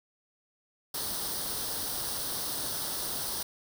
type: noise with comb filter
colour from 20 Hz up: white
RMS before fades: -34 dBFS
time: 0.94-3.43 s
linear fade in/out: 5 ms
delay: 0.21 ms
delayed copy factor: +0.7
effects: none